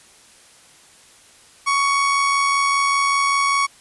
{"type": "tone with amplitude modulation", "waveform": "30% pulse", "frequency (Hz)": 1116, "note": "C#6", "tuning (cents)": 11, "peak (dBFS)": -12, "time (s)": [1.66, 3.67], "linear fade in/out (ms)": 20, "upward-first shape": "sine", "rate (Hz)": 85.1, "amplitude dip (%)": 30, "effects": ["white hiss -49 dBFS RMS until 3.8 s", "resampled to 24000 Hz"]}